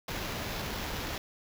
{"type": "noise with sample-and-hold", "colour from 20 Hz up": "pink", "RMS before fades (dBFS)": -36, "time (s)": [0.08, 1.18], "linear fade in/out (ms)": 2, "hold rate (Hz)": 8820, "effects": []}